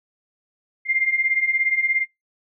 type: beating tone pair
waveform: sine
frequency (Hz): 2093 / 2110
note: C7 / C7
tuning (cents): 0 / +14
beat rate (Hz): 17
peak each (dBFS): -23 / -20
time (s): 0.85-2.06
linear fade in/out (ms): 50
effects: noise-tail reverb RT60 0.2 s tail -24 dB re dry